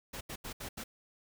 pink noise bursts at uneven times, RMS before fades -42 dBFS, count 5, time 0.13-0.21 / 0.29-0.36 / 0.44-0.53 / 0.6-0.69 / 0.77-0.84 s, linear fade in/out 10 ms, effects none

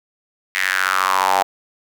square tone with high-pass filter sweep, 47.13 Hz, F#1, 33 cents sharp, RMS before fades -18 dBFS, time 0.55-1.43 s, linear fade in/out 0 ms, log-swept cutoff 2000 to 760 Hz, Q 4.8, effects none

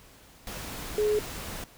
sine tone in noise, 422.1 Hz, G#4, 28 cents sharp, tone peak -22 dBFS, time 0.98-1.19 s, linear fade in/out 2 ms, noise pink, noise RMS -38 dBFS, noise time 0.47-1.64 s, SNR +13 dB, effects pink hiss -54 dBFS RMS until 1.77 s

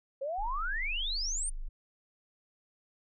sine exponential sweep, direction up, 523.3 to 9397 Hz, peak -32 dBFS, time 0.21-1.5 s, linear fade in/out 10 ms
sine tone, 25.29 Hz, G#0, 45 cents flat, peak -34 dBFS, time 0.38-1.69 s, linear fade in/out 10 ms
effects none

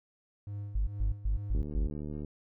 triangle tone with tremolo, 102 Hz, G#2, 31 cents flat, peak -33 dBFS, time 0.47-1.63 s, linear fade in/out 0 ms, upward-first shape sine, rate 2.3 Hz, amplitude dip 65%
sine tone bursts, 50 Hz, G1, 35 cents sharp, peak -26 dBFS, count 5, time 0.75-1.87 s, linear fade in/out 5 ms, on 120 ms, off 130 ms
click train, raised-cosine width 3 ms, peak -27 dBFS, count 53, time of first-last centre 1.55-2.247 s, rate 74.6 Hz
effects none

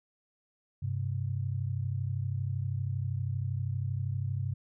sine tone pair together, 98.18 / 130.81 Hz, G2 / C3, +3 / 0 cents, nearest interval perfect fourth, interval 497 cents, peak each -32 / -33 dBFS, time 0.82-4.54 s, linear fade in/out 10 ms, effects none

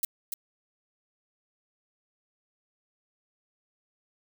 violet noise with echo, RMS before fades -27 dBFS, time 0.03-0.05 s, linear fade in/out 2 ms, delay 290 ms, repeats 1, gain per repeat -6 dB, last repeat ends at 0.34 s, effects none

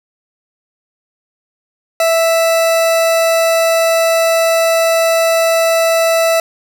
40% pulse tone, 659.3 Hz, E5, in tune, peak -9 dBFS, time 2-6.4 s, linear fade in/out 2 ms, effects none

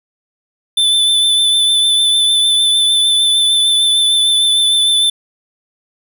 square tone with vibrato, 3520 Hz, A7, in tune, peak -10 dBFS, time 0.77-5.1 s, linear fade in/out 5 ms, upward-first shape triangle, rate 6.6 Hz, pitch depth 26 cents each way, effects none

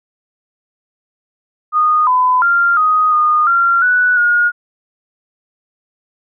sine tone with pitch steps, 1232 / 1007 / 1391 / 1249 / 1225 / 1379 / 1480 / 1434 Hz, D#6 / B5 / F6 / D#6 / D#6 / F6 / F#6 / F6, -17 / +33 / -7 / +6 / -27 / -22 / 0 / +45 cents, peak -9 dBFS, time 1.72-4.52 s, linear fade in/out 50 ms, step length 350 ms, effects none

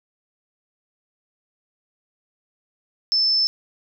sine tone, 5274 Hz, E8, in tune, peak -16 dBFS, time 3.12-3.47 s, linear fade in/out 0 ms, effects none

